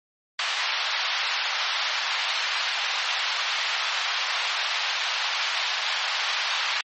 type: band-pass noise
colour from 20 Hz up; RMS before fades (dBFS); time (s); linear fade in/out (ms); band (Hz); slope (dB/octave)
white; -27; 0.39-6.81; 2; 760 to 4300; 24
effects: MP3 32 kbps